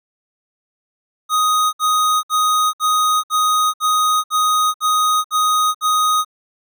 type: tone bursts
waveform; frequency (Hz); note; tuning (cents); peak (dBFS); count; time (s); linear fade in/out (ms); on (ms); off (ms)
square; 1248; D#6; +5; -14; 10; 1.29-6.248; 50; 440; 62
effects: none